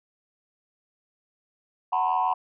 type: tone cluster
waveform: sine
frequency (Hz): 742 / 904 / 985 / 1071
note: F#5 / A5 / B5 / C6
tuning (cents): +5 / +47 / -5 / +40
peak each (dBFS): -25 / -26 / -25 / -29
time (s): 1.92-2.34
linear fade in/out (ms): 10
effects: tanh soft clip ceiling -15 dBFS